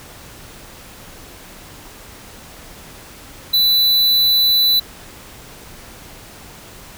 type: tone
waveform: square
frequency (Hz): 3980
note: B7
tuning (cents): +13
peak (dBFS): -12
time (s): 3.53-4.8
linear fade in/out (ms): 10
effects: pink hiss -39 dBFS RMS until 6.97 s